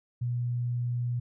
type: tone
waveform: sine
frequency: 121.4 Hz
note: B2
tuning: 29 cents flat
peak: -27 dBFS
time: 0.21-1.2 s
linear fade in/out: 10 ms
effects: none